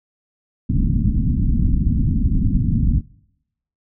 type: low-pass noise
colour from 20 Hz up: pink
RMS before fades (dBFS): -17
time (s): 0.69-3.01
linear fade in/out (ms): 10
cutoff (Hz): 260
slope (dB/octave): 48
effects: noise-tail reverb RT60 0.8 s tail -23 dB re dry